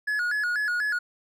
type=tone with vibrato; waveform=triangle; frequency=1568 Hz; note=G6; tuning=in tune; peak=-22 dBFS; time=0.07-0.99 s; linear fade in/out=10 ms; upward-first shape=square; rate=4.1 Hz; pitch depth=140 cents each way; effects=none